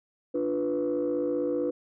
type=chord; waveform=sine; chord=B diminished; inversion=first; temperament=equal; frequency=293.7 / 349.2 / 493.9 Hz; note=D4 / F4 / B4; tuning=0 / 0 / 0 cents; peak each=-29 / -30 / -27 dBFS; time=0.34-1.71 s; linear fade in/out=10 ms; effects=tanh soft clip ceiling -20 dBFS